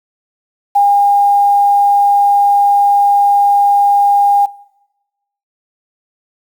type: tone with quantisation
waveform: sine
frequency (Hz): 809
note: G#5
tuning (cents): -46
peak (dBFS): -6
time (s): 0.75-4.46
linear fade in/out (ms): 10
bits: 6
effects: noise-tail reverb RT60 1.0 s tail -22 dB re dry